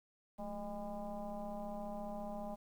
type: tone with frequency modulation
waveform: sine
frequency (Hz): 415.3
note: G#4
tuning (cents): 0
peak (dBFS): -40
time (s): 0.38-2.56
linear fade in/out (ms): 20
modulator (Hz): 199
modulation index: 2.3
effects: 11-bit